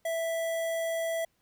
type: tone with notch filter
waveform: square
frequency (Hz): 659.3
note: E5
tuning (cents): 0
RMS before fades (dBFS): -31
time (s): 0.05-1.25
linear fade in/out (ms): 5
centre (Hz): 4400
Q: 1.7
effects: pink hiss -73 dBFS RMS until 1.41 s